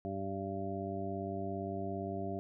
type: harmonic tone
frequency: 97.5 Hz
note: G2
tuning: 9 cents flat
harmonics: 1 / 2 / 3 / 4 / 6 / 7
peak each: -43 / -42 / -44 / -42 / -47 / -41 dBFS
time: 0.05-2.39 s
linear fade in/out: 0 ms
effects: none